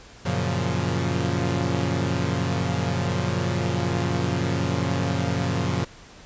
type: chord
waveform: sawtooth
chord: Gb major seventh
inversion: none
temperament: equal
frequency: 92.5 / 116.54 / 138.59 / 174.61 Hz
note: Gb2 / Bb2 / Db3 / F3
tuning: 0 / 0 / 0 / 0 cents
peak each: -24 dBFS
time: 0.25-5.85 s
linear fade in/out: 10 ms
effects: pink hiss -47 dBFS RMS until 6.25 s + resampled to 16000 Hz